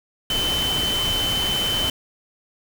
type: tone in noise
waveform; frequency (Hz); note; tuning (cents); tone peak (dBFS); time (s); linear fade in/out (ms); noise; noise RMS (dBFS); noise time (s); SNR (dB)
sine; 3056; G7; -45; -21; 0.3-1.9; 2; pink; -27; 0.3-1.9; +3
effects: none